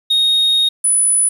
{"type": "tone pair in turn", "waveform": "sine", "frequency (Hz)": [3729, 9955], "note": ["A#7", "D#9"], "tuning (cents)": [0, 0], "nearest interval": "octave + perfect fourth", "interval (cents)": 1700, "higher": "second", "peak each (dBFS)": -8, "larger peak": "neither", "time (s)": [[0.1, 0.69], [0.84, 1.29]], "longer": "first", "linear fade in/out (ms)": 10, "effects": ["tanh soft clip ceiling -10 dBFS", "7-bit"]}